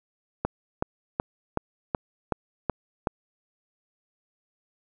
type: click train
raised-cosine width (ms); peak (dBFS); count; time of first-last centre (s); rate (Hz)
1; -10; 8; 0.45-3.072; 2.67
effects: none